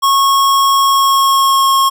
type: tone with pitch glide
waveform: square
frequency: 1096 to 1084 Hz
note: C#6 to C#6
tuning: -20 to -39 cents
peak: -9 dBFS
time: 0.02-1.9 s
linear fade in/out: 20 ms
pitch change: -19 cents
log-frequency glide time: 0.83-1.73 s
effects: none